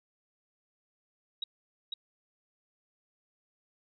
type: tone with echo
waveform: sine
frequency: 3830 Hz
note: A#7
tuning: 46 cents sharp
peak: -31 dBFS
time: 1.42-1.44 s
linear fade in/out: 5 ms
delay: 500 ms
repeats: 1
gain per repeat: -2 dB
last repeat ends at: 1.94 s
effects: none